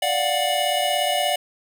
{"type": "tone cluster", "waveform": "square", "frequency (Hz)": [589, 705, 742, 2933], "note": ["D5", "F5", "F#5", "F#7"], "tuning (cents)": [5, 16, 5, -16], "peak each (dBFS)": -26, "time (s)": [0.02, 1.36], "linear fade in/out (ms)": 5, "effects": []}